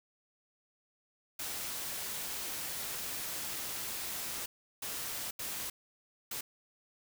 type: noise bursts at uneven times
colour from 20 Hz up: white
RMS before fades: -39 dBFS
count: 4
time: 1.39-4.46 / 4.82-5.31 / 5.39-5.7 / 6.31-6.41 s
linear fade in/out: 5 ms
effects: none